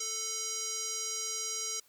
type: tone with band-pass filter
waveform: square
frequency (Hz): 441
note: A4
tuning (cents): +4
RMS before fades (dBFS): -36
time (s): 0-1.8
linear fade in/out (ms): 5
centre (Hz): 6200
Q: 4.5
effects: white hiss -65 dBFS RMS until 1.88 s